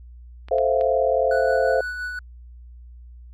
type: clicks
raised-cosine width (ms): 0.3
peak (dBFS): -24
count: 3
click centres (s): 0.485 / 0.584 / 0.811
type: chord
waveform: sine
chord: F major seventh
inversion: first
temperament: equal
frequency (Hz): 440 / 523.3 / 659.3 / 698.5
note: A4 / C5 / E5 / F5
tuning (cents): 0 / 0 / 0 / 0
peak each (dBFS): -25 / -20 / -23 / -25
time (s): 0.51-1.81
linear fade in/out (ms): 5
type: tone with tremolo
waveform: triangle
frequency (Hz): 1480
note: F#6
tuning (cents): 0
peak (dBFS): -24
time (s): 1.31-2.19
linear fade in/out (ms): 2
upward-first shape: sine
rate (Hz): 5.8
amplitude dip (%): 35
effects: added 60 Hz sine -40 dBFS peak until 3.33 s